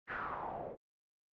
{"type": "noise with low-pass filter sweep", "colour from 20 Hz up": "white", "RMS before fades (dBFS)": -41, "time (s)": [0.07, 0.77], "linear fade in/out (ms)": 50, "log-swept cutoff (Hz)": [1800, 480], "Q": 4.5, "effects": ["low-pass 3000 Hz 12 dB/octave", "Opus 24 kbps"]}